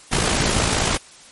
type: noise with amplitude modulation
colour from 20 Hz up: pink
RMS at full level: -17 dBFS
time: 0.11-0.98 s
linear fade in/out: 20 ms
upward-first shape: sine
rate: 55.2 Hz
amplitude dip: 50%
effects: white hiss -45 dBFS RMS until 1.31 s + MP3 48 kbps